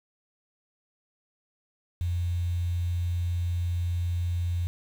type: tone with quantisation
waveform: sine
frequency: 87.31 Hz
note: F2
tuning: in tune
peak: -25 dBFS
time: 2.01-4.67 s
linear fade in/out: 0 ms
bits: 8
effects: none